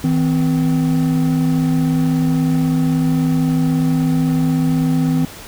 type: tone pair together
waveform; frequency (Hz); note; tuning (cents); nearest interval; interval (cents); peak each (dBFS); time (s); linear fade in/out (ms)
triangle; 160.56 / 256.8; E3 / C4; -45 / -32; minor sixth; 813; -14; 0.04-5.25; 2
effects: pink hiss -35 dBFS RMS until 5.47 s